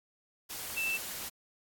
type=tone in noise; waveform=sine; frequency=2658 Hz; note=E7; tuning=14 cents sharp; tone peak=-30 dBFS; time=0.76-0.98 s; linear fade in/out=20 ms; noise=white; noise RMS=-40 dBFS; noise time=0.49-1.3 s; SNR=+7 dB; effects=AAC 64 kbps